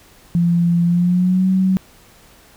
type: tone with pitch glide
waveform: sine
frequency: 171.6 to 188.22 Hz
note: F3 to F#3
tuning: -30 to +30 cents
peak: -12 dBFS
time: 0.35-1.77 s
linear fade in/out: 0 ms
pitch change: +160 cents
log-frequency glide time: 0.85-1.48 s
effects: pink hiss -48 dBFS RMS until 2.56 s